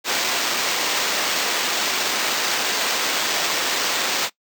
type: noise with sample-and-hold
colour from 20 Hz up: white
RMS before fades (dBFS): -22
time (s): 0.04-4.3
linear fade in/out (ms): 50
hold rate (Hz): 11025
effects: noise-tail reverb RT60 0.1 s tail -20 dB re dry + high-pass 300 Hz 12 dB/octave